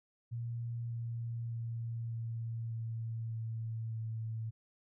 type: tone with pitch steps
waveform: sine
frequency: 117.5 / 116.55 / 115.61 / 114.68 / 113.76 / 112.84 / 111.93 Hz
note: A#2 / A#2 / A#2 / A#2 / A#2 / A2 / A2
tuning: +14 / 0 / -14 / -28 / -42 / +44 / +30 cents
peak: -36 dBFS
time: 0.31-4.51 s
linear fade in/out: 20 ms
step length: 600 ms
effects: none